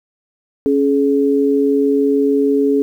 sine tone pair together, 277.1 / 423.6 Hz, C#4 / G#4, -1 / +34 cents, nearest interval perfect fifth, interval 735 cents, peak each -14 / -14 dBFS, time 0.66-2.82 s, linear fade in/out 0 ms, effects 8-bit

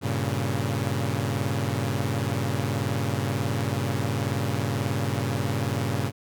sawtooth chord, G diminished, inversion none, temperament equal, 98 / 116.54 / 138.59 Hz, G2 / Bb2 / Db3, 0 / 0 / 0 cents, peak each -25 dBFS, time 0.01-6.12 s, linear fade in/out 50 ms, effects none

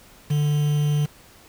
triangle tone with quantisation, 147.9 Hz, D3, 13 cents sharp, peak -16 dBFS, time 0.3-1.06 s, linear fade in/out 10 ms, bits 6, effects pink hiss -50 dBFS RMS until 1.48 s

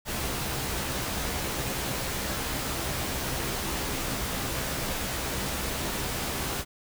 pink noise with comb filter, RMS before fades -31 dBFS, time 0.05-6.65 s, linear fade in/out 50 ms, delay 15 ms, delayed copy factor +0.5, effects none

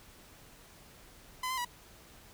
sawtooth tone with pitch steps, 1016 / 1036 / 972 Hz, B5 / C6 / B5, +49 / -17 / -28 cents, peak -29 dBFS, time 1.43-1.649 s, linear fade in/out 5 ms, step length 73 ms, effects pink hiss -56 dBFS RMS until 2.33 s

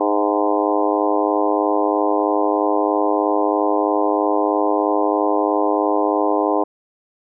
harmonic tone with a mistuned harmonic, 103.1 Hz, G#2, 12 cents flat, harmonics 3 / 4 / 5 / 6 / 7 / 8 / 9 / 10, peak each -21 / -22 / -23 / -24 / -24 / -25 / -26 / -26 dBFS, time 0-6.64 s, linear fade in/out 10 ms, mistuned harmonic 6, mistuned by +33 cents, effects none

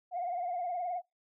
sine tone with vibrato, 710 Hz, F5, 28 cents sharp, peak -31 dBFS, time 0.11-1.02 s, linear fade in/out 50 ms, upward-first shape triangle, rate 19 Hz, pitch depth 85 cents each way, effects noise-tail reverb RT60 0.2 s tail -26 dB re dry + tanh soft clip ceiling -28 dBFS

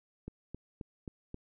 click train, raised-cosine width 3 ms, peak -28 dBFS, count 5, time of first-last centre 0.28-1.344 s, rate 3.76 Hz, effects none

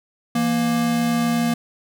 square tone pair together, 167.6 / 235.1 Hz, E3 / A#3, +29 / +15 cents, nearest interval tritone, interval 586 cents, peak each -27 / -19 dBFS, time 0.35-1.54 s, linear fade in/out 5 ms, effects none

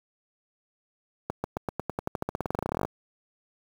accelerating click train, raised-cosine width 1 ms, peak -14 dBFS, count 27, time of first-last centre 1.3-2.85 s, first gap 140 ms, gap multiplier 0.92, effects high-pass 60 Hz 12 dB/octave + 7-bit

